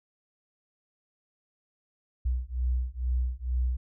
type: beating tone pair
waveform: sine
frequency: 61.2 / 63.4 Hz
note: B1 / B1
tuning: -15 / +46 cents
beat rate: 2.2 Hz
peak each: -29 dBFS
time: 2.25-3.77 s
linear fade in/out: 10 ms
effects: none